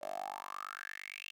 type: tone with high-pass filter sweep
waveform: 10% pulse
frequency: 48.77 Hz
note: G1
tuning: 8 cents flat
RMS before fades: -44 dBFS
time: 0.01-1.32 s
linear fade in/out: 20 ms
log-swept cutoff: 580 to 2900 Hz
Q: 8.2
effects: none